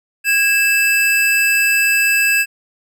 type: tone pair together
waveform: square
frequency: 1642.6 / 2637 Hz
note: G#6 / E7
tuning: -20 / 0 cents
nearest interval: minor sixth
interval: 820 cents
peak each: -18 / -14 dBFS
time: 0.24-2.46 s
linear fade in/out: 50 ms
effects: none